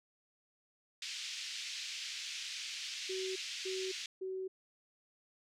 pink band-pass noise, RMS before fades -43 dBFS, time 1.02-4.06 s, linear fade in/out 2 ms, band 2400 to 6300 Hz, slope 24 dB/octave
sine tone bursts, 377.2 Hz, F#4, 33 cents sharp, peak -37 dBFS, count 3, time 3.09-4.48 s, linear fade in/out 10 ms, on 270 ms, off 290 ms
effects none

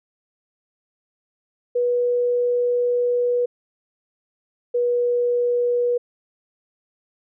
sine tone pair in turn, 487.2 / 484.6 Hz, B4 / B4, -24 / -33 cents, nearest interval unison, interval 9 cents, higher first, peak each -17 dBFS, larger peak neither, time 1.75-3.46 / 4.74-5.98 s, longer first, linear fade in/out 10 ms, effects none

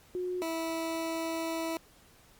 sine / 20% pulse tone pair in turn, 362.5 / 327.2 Hz, F#4 / E4, -35 / -13 cents, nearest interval major second, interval 178 cents, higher first, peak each -31 / -27 dBFS, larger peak second, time 0.15-0.42 / 0.42-1.77 s, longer second, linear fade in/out 0 ms, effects pink hiss -60 dBFS RMS until 2.39 s + Opus 48 kbps

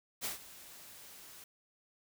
white noise with ADSR envelope, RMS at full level -36 dBFS, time 0.21-1.44 s, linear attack 39 ms, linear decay 130 ms, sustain -17 dB, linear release 3 ms, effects none

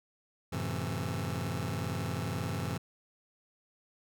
sawtooth chord, F# half-diminished seventh, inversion none, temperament just, 92.5 / 111 / 133.2 / 166.5 Hz, F#2 / A2 / C3 / E3, 0 / +16 / +31 / +18 cents, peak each -34 dBFS, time 0.52-2.78 s, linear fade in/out 10 ms, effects none

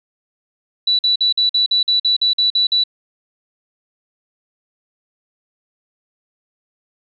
sine tone bursts, 3951 Hz, B7, in tune, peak -12 dBFS, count 12, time 0.87-2.838 s, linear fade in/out 5 ms, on 120 ms, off 48 ms, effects none

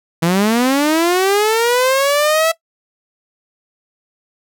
sawtooth linear sweep, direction up, 161.2 to 659.3 Hz, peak -8 dBFS, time 0.22-2.52 s, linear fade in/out 10 ms, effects noise-tail reverb RT60 0.1 s tail -19 dB re dry

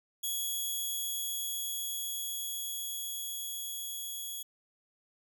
5% pulse tone with level ramp, 3348 Hz, G#7, 13 cents sharp, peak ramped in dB -24 to -30 dBFS, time 0.23-4.43 s, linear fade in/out 10 ms, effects none

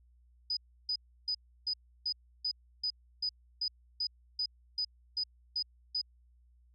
sine tone bursts, 4978 Hz, D#8, in tune, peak -30 dBFS, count 15, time 0.5-6.015 s, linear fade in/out 5 ms, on 69 ms, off 320 ms, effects added 60 Hz sine -61 dBFS peak until 6.74 s

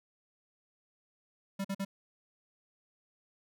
square tone bursts, 196 Hz, G3, in tune, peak -33 dBFS, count 3, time 1.59-1.85 s, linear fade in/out 10 ms, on 56 ms, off 46 ms, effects none

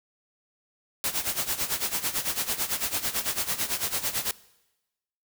white noise with tremolo, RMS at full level -26 dBFS, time 1.04-4.31 s, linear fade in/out 0 ms, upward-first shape sine, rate 9 Hz, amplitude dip 80%, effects noise-tail reverb RT60 1.0 s tail -21 dB re dry

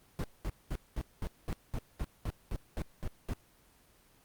brown noise bursts, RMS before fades -34 dBFS, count 13, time 0.19-3.334 s, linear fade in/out 0 ms, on 48 ms, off 210 ms, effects pink hiss -64 dBFS RMS until 4.24 s + Opus 24 kbps

